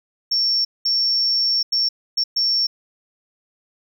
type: tone bursts at uneven times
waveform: triangle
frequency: 5460 Hz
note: F8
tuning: 40 cents flat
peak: -13 dBFS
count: 5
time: 0.31-0.65 / 0.85-1.63 / 1.72-1.89 / 2.17-2.24 / 2.36-2.67 s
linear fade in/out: 10 ms
effects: tanh soft clip ceiling -14 dBFS